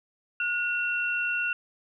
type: tone pair together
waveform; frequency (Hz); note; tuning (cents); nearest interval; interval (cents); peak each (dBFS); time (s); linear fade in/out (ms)
sine; 1445.4 / 2724; F#6 / F7; -41 / -44; major seventh; 1097; -28; 0.4-1.53; 2
effects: none